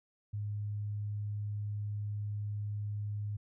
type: tone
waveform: sine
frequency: 103.83 Hz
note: G#2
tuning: in tune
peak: -34 dBFS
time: 0.33-3.37 s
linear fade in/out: 10 ms
effects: none